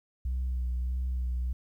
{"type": "tone with vibrato", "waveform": "sine", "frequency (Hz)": 62.6, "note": "B1", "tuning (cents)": 24, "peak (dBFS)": -26, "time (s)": [0.25, 1.53], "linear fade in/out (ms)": 5, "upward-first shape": "sine", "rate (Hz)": 1.6, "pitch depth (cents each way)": 29, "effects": ["tanh soft clip ceiling -26 dBFS", "11-bit"]}